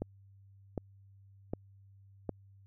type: click train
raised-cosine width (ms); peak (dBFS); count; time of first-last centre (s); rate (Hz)
2; -21; 4; 0.02-2.293; 1.32
effects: added 98 Hz sine -56 dBFS peak until 2.66 s